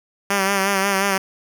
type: tone with vibrato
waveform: 5% pulse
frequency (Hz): 196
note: G3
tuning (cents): 0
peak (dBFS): -6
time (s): 0.3-1.18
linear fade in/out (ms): 5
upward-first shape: sine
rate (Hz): 5.6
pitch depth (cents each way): 44
effects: none